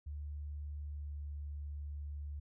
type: tone with pitch glide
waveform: sine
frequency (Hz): 73.42 to 72.87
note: D2 to D2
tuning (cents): 0 to -13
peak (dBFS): -40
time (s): 0.06-2.4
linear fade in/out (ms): 10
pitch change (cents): -13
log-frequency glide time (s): 0.84-1.15
effects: none